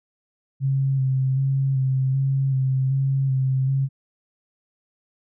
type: tone with vibrato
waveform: sine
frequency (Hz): 133.8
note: C3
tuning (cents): +39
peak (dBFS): -18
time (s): 0.6-3.89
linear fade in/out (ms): 50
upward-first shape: square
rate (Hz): 1.3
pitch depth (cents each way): 23
effects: none